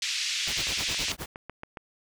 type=band-pass noise; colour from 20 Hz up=pink; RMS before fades=-30 dBFS; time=0.02-1.12 s; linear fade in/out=2 ms; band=2300 to 6500 Hz; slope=24 dB/octave
type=noise with tremolo; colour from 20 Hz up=pink; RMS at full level=-35 dBFS; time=0.47-1.26 s; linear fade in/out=2 ms; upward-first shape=sine; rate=9.6 Hz; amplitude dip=100%
type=click train; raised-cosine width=0.5 ms; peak=-23 dBFS; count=9; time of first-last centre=0.67-1.772 s; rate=7.26 Hz
effects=none